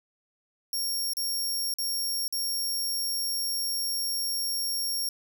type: tone with dropouts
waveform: 20% pulse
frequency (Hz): 5540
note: F8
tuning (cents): -15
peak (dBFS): -22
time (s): 0.73-5.09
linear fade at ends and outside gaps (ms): 2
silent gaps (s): 1.135-1.169 / 1.74-1.785 / 2.28-2.325
effects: none